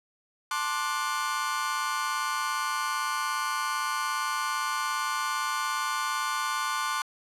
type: chord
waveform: 40% pulse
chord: D dominant seventh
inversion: second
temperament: just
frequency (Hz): 881 / 1057.2 / 1174.7 / 1468.3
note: A5 / C6 / D6 / F#6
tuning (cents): +2 / +18 / 0 / -14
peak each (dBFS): -36 / -31 / -31 / -33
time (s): 0.51-7.02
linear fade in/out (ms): 2
effects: low-pass 12000 Hz 12 dB/octave